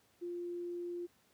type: tone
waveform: sine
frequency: 349.2 Hz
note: F4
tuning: in tune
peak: -38 dBFS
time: 0.21-1.07 s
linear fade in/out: 20 ms
effects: pink hiss -70 dBFS RMS until 1.33 s + high-pass 100 Hz 12 dB/octave